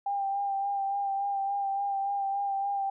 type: tone with vibrato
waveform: sine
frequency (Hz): 794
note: G5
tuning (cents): +22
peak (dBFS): -27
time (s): 0.06-2.9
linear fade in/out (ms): 5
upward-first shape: sine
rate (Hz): 3.5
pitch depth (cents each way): 24
effects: none